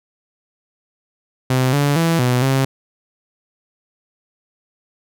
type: tone with pitch steps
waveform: sawtooth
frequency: 129 / 143.4 / 165.7 / 124.7 / 134.1 Hz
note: C3 / D3 / E3 / B2 / C3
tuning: -24 / -41 / +9 / +17 / +43 cents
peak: -10 dBFS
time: 1.5-2.65 s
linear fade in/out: 5 ms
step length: 230 ms
effects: none